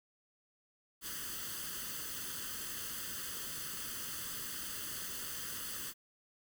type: noise with comb filter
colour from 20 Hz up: white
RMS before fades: -42 dBFS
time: 1.01-5.94 s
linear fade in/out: 50 ms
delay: 0.64 ms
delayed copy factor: +0.75
effects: none